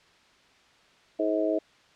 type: harmonic tone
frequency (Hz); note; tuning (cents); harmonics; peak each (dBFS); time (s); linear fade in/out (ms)
106.3; G#2; +41; 3 / 4 / 5 / 6; -28 / -31 / -32 / -27; 1.19-1.59; 10
effects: white hiss -59 dBFS RMS until 1.95 s + low-pass 4000 Hz 12 dB/octave